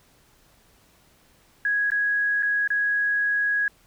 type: tone with dropouts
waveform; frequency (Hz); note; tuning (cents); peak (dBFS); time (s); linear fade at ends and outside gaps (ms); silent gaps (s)
sine; 1661.2; G#6; 0; -20; 1.65-3.68; 2; 1.903-1.918 / 2.425-2.43 / 2.676-2.703
effects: pink hiss -59 dBFS RMS until 3.86 s